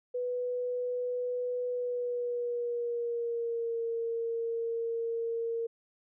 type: tone with pitch glide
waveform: sine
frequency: 493.9 to 460.8 Hz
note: B4 to A#4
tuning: 0 to -20 cents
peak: -30 dBFS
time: 0.14-5.67 s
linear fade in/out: 10 ms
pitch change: -120 cents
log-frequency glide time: 1.68-3.81 s
effects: none